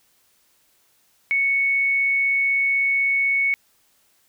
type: tone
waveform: sine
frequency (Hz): 2216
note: C#7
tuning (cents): -1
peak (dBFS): -17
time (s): 1.31-3.54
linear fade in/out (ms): 0
effects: white hiss -62 dBFS RMS until 4.28 s